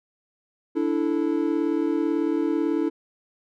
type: chord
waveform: triangle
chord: D suspended second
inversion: none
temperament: equal with one note detuned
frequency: 291.5 / 329.6 / 440 Hz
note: D4 / E4 / A4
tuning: -13 / 0 / 0 cents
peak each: -23 / -22 / -27 dBFS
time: 0.75-2.9 s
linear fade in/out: 20 ms
effects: none